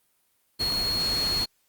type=tone in noise; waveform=sine; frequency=4308 Hz; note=C8; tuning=50 cents sharp; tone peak=-24 dBFS; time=0.59-1.46 s; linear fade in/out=20 ms; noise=pink; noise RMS=-33 dBFS; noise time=0.59-1.46 s; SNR=+6 dB; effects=white hiss -69 dBFS RMS until 1.68 s + Opus 32 kbps